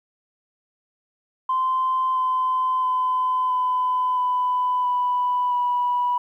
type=tone with pitch steps; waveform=sine; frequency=1036 / 1026.5 / 1017 / 1007.7 / 998.4 / 989.2 / 980.1 Hz; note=C6 / C6 / C6 / B5 / B5 / B5 / B5; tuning=-17 / -33 / -50 / +35 / +19 / +3 / -13 cents; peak=-18 dBFS; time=1.49-6.18 s; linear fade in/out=5 ms; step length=670 ms; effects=tanh soft clip ceiling -14 dBFS + 10-bit